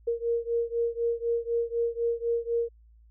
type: beating tone pair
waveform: sine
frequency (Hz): 465.8 / 469.8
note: A#4 / A#4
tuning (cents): -1 / +13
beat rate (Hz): 4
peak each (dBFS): -28 / -29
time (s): 0.07-2.69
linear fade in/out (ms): 10
effects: added 56 Hz sine -53 dBFS peak until 3.1 s